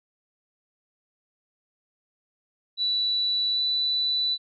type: tone with pitch glide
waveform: sine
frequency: 3951 to 3974 Hz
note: B7 to B7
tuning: 0 to +10 cents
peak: -22 dBFS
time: 2.77-4.38 s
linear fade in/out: 50 ms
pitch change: +10 cents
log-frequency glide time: 3.52-3.6 s
effects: none